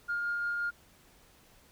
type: tone with tremolo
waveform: sine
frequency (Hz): 1414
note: F6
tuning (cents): +21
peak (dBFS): -28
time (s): 0.08-0.71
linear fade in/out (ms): 20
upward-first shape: triangle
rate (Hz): 5.7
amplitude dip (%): 25
effects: tanh soft clip ceiling -25 dBFS + pink hiss -61 dBFS RMS until 1.71 s